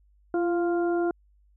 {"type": "harmonic tone with a mistuned harmonic", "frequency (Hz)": 349.2, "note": "F4", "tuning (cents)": 0, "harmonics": [1, 2, 3, 4], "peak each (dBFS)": [-23, -31, -43, -37], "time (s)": [0.34, 1.11], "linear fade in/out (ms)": 2, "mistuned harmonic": 1, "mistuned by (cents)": -29, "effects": ["added 50 Hz sine -58 dBFS peak until 1.56 s"]}